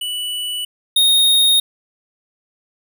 square tone pair in turn, 2960 / 3714 Hz, F#7 / A#7, 0 / -7 cents, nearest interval major third, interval 393 cents, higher second, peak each -22 / -11 dBFS, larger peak second, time 0.01-0.65 / 0.96-1.6 s, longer neither, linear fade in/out 5 ms, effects none

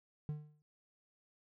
triangle tone with exponential decay, 150.2 Hz, D3, 39 cents sharp, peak -32 dBFS, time 0.29-0.62 s, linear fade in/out 0 ms, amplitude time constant 70 ms, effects none

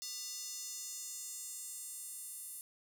square tone with high-pass filter sweep, 399.1 Hz, G4, 31 cents sharp, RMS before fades -45 dBFS, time 0.02-2.61 s, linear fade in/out 0 ms, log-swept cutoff 5300 to 10000 Hz, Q 2.7, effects none

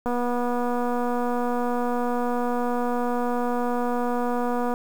click train, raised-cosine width 1 ms, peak -14 dBFS, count 1138, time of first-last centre 0.06-4.739 s, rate 243 Hz, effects 7-bit

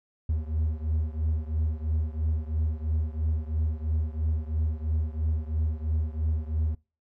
triangle beating tone pair, 77 / 80 Hz, D#2 / D#2, -17 / +49 cents, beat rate 3 Hz, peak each -25 / -28 dBFS, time 0.29-6.75 s, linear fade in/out 5 ms, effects noise-tail reverb RT60 0.3 s tail -23 dB re dry

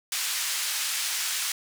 white band-pass noise, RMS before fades -29 dBFS, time 0.12-1.52 s, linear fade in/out 2 ms, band 1500 to 9100 Hz, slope 12 dB/octave, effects none

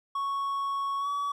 triangle tone with pitch glide, 1108.7 to 1137.9 Hz, C#6 to C#6, 0 to +45 cents, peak -26 dBFS, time 0.15-1.32 s, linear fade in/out 5 ms, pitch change +45 cents, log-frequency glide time 0.99-1.08 s, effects none

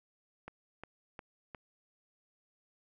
click train, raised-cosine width 0.5 ms, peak -29 dBFS, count 4, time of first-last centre 0.48-1.548 s, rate 2.81 Hz, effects none

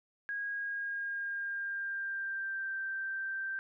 sine tone with pitch glide, 1640 to 1566.8 Hz, G#6 to G6, -22 to -1 cents, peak -34 dBFS, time 0.29-3.59 s, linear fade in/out 0 ms, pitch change -79 cents, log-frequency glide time 0.5-2.75 s, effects none

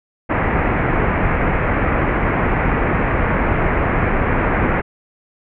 pink low-pass noise, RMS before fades -17 dBFS, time 0.29-4.82 s, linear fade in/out 20 ms, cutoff 2300 Hz, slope 48 dB/octave, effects none

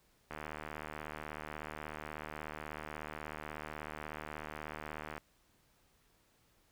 click train, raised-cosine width 0.5 ms, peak -27 dBFS, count 373, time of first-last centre 0.31-5.179 s, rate 76.4 Hz, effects pink hiss -71 dBFS RMS until 6.71 s

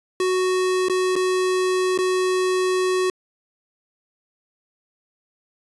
square tone with dropouts, 370 Hz, F#4, in tune, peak -19 dBFS, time 0.2-3.1 s, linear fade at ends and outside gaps 2 ms, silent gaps 0.885-0.897 / 1.156-1.162 / 1.977-1.987 s, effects resampled to 24000 Hz

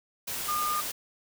sine tone in noise, 1213 Hz, D#6, 44 cents flat, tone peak -27 dBFS, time 0.48-0.81 s, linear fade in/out 10 ms, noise white, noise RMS -34 dBFS, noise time 0.27-0.92 s, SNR +4 dB, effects none

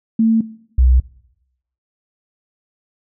sine tone pair in turn, 224.5 / 63 Hz, A3 / B1, +35 / +35 cents, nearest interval octave + minor seventh, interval 2200 cents, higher first, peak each -10 / -8 dBFS, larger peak second, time 0.19-0.41 / 0.78-1 s, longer neither, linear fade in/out 5 ms, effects noise-tail reverb RT60 0.8 s tail -20 dB re dry

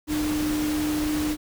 sine tone in noise, 302.6 Hz, D#4, 48 cents flat, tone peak -23 dBFS, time 0.07-1.37 s, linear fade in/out 50 ms, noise pink, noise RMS -32 dBFS, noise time 0.07-1.37 s, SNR +6 dB, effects none

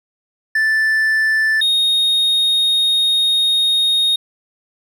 triangle tone pair in turn, 1760 / 3720 Hz, A6 / A#7, 0 / -4 cents, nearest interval octave + minor second, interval 1296 cents, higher second, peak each -11 dBFS, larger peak neither, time 0.55-1.61 / 1.61-4.16 s, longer second, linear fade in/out 5 ms, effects none

